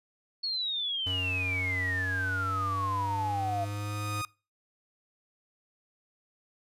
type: exponential sweep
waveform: sine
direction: down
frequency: 4397 to 680 Hz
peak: -29 dBFS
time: 0.43-3.65 s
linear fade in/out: 10 ms
type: tone with pitch glide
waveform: square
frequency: 92.5 to 103.83 Hz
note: F#2 to G#2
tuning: 0 to 0 cents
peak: -34 dBFS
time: 1.06-4.22 s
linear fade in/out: 10 ms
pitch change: +200 cents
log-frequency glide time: 1.92-3.95 s
type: tone with exponential growth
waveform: sawtooth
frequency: 1239 Hz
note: D#6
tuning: 8 cents flat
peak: -28 dBFS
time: 2.73-4.25 s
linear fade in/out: 1 ms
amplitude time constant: 330 ms
effects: noise-tail reverb RT60 0.3 s tail -22 dB re dry + resampled to 32000 Hz